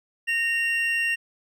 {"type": "tone pair together", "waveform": "triangle", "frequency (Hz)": [1849, 2760], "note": ["A#6", "F7"], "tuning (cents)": [-15, -21], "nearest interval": "perfect fifth", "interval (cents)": 694, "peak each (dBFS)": -23, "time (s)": [0.27, 1.16], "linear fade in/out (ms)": 20, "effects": []}